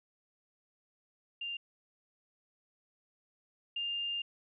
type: tone pair in turn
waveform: sine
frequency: 2794 / 2805 Hz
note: F7 / F7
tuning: 0 / +7 cents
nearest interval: unison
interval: 7 cents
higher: second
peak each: -36 / -33 dBFS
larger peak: second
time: 1.41-1.57 / 3.76-4.22 s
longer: second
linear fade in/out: 5 ms
effects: none